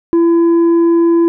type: tone with tanh clipping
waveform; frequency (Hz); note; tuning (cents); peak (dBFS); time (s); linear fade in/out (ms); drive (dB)
sine; 336.7; E4; +37; -8; 0.13-1.28; 0; 4
effects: none